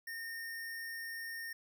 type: tone with sample-and-hold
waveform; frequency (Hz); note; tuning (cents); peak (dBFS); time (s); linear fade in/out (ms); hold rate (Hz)
sine; 1831; A#6; -32; -40; 0.07-1.53; 5; 7350
effects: none